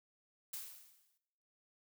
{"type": "noise with exponential decay", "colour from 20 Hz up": "blue", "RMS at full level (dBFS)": -42, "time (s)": [0.53, 1.18], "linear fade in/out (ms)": 5, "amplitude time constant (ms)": 140, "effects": ["noise-tail reverb RT60 0.9 s tail -18 dB re dry"]}